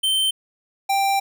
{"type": "tone pair in turn", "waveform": "square", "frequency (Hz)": [3106, 786.7], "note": ["G7", "G5"], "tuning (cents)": [-17, 6], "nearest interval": "2 octaves", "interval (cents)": 2377, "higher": "first", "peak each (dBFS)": -18, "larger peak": "neither", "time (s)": [[0.03, 0.31], [0.89, 1.2]], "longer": "second", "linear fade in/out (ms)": 10, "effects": []}